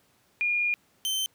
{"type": "tone pair in turn", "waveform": ["sine", "sawtooth"], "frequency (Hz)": [2425, 3094], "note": ["D#7", "G7"], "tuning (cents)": [-45, -23], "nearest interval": "major third", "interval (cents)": 422, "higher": "second", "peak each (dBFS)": -23, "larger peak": "neither", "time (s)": [[0.41, 0.74], [1.05, 1.26]], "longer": "first", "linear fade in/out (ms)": 0, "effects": ["pink hiss -65 dBFS RMS until 1.34 s", "high-pass 100 Hz 12 dB/octave"]}